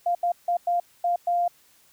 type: tone bursts at uneven times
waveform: sine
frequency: 698.5 Hz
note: F5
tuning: in tune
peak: -20 dBFS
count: 6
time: 0.06-0.15 / 0.23-0.32 / 0.48-0.57 / 0.67-0.8 / 1.04-1.16 / 1.27-1.48 s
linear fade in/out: 5 ms
effects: white hiss -59 dBFS RMS until 1.92 s